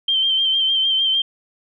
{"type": "tone with vibrato", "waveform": "sine", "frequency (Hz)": 3136, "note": "G7", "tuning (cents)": 0, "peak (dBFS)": -15, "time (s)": [0.08, 1.22], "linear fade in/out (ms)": 5, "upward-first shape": "sine", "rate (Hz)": 6.6, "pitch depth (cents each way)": 36, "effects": []}